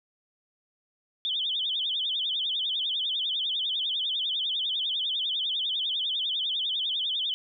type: tone with vibrato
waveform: sine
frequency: 3322 Hz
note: G#7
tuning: in tune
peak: -26 dBFS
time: 1.25-7.34 s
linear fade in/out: 0 ms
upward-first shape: sine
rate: 10 Hz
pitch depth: 180 cents each way
effects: none